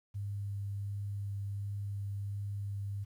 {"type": "tone with vibrato", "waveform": "sine", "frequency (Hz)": 100.5, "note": "G2", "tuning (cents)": 44, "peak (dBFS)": -35, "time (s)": [0.14, 3.05], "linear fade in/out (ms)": 20, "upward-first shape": "sine", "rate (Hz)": 1.4, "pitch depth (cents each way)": 9, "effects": ["11-bit"]}